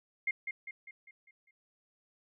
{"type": "tone with echo", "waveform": "sine", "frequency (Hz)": 2122, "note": "C7", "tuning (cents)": 24, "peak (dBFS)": -28, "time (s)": [0.27, 0.31], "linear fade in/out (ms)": 5, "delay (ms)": 200, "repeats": 6, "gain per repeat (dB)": -6, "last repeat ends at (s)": 1.51, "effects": []}